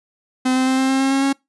45% pulse tone with pitch steps, 256.9 / 259.3 / 261.7 / 264.1 / 266.6 / 269 / 271.5 / 274.1 Hz, C4 / C4 / C4 / C4 / C4 / C4 / C#4 / C#4, -32 / -15 / 0 / +16 / +33 / +48 / -36 / -19 cents, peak -15 dBFS, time 0.45-1.33 s, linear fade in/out 10 ms, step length 110 ms, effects noise-tail reverb RT60 0.2 s tail -25 dB re dry + resampled to 24000 Hz

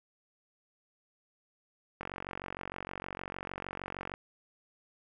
click train, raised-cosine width 0.5 ms, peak -23 dBFS, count 100, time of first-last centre 2.01-4.139 s, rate 46.5 Hz, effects none

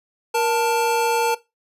square tone pair together, 470.1 / 887 Hz, A#4 / A5, +15 / +14 cents, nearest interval major seventh, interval 1099 cents, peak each -21 dBFS, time 0.34-1.35 s, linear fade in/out 10 ms, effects noise-tail reverb RT60 0.2 s tail -17 dB re dry + resampled to 32000 Hz

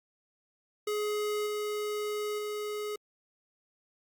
square tone with level steps, 419.9 Hz, G#4, 19 cents sharp, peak -30 / -32 / -34 dBFS, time 0.87-2.96 s, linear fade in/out 5 ms, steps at 1.46 / 2.38 s, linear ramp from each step 10 ms, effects Opus 48 kbps

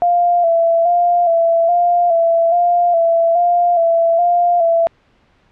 sine tone with vibrato, 684 Hz, F5, 36 cents flat, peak -10 dBFS, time 0.02-4.87 s, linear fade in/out 0 ms, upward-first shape square, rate 1.2 Hz, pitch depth 40 cents each way, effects pink hiss -55 dBFS RMS until 5.51 s + low-pass 3000 Hz 12 dB/octave

